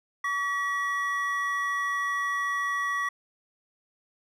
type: tone pair together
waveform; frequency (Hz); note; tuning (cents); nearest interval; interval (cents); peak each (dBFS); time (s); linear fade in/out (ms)
triangle; 1138.6 / 1926; C#6 / B6; +46 / -44; major sixth; 910; -27; 0.24-3.09; 5
effects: none